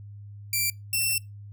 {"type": "tone pair in turn", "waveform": "5% pulse", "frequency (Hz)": [2349, 2689], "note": ["D7", "E7"], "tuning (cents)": [0, 34], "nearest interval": "major second", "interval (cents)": 234, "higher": "second", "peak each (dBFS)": -14, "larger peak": "neither", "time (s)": [[0.53, 0.7], [0.93, 1.18]], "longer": "second", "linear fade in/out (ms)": 2, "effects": ["noise-tail reverb RT60 0.2 s tail -23 dB re dry", "added 102 Hz sine -40 dBFS peak until 1.52 s"]}